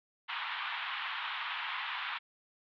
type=band-pass noise; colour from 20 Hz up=pink; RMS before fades=-38 dBFS; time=0.28-2.19 s; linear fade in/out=20 ms; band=890 to 3600 Hz; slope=48 dB/octave; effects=none